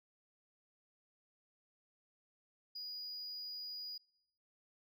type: tone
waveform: sine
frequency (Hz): 4906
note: D#8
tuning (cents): -25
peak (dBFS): -40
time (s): 2.75-3.98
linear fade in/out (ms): 10
effects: noise-tail reverb RT60 0.7 s tail -25 dB re dry + tanh soft clip ceiling -42 dBFS